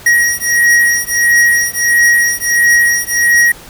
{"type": "beating tone pair", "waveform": "square", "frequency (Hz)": [1894, 1895.5], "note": ["A#6", "A#6"], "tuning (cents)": [27, 28], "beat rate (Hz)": 1.5, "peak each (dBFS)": -12, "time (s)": [0.06, 3.52], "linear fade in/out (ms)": 5, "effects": ["pink hiss -35 dBFS RMS until 3.69 s"]}